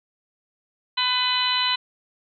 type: harmonic tone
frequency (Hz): 501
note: B4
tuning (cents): +25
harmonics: 2 / 3 / 4 / 5 / 6 / 7 / 8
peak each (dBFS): -26 / -32 / -31 / -31 / -25 / -35 / -24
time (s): 0.97-1.76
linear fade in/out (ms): 10
effects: none